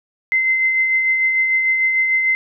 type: tone with tremolo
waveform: sine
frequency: 2067 Hz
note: C7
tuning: 22 cents flat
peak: -12 dBFS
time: 0.32-2.35 s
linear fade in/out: 0 ms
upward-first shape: triangle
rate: 6.7 Hz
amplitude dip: 40%
effects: none